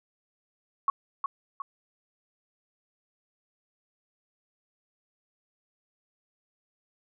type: tone with echo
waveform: sine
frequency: 1108.7 Hz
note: C#6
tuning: in tune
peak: -20 dBFS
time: 0.88-0.9 s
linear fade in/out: 2 ms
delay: 360 ms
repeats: 2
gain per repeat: -6 dB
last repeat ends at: 1.62 s
effects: none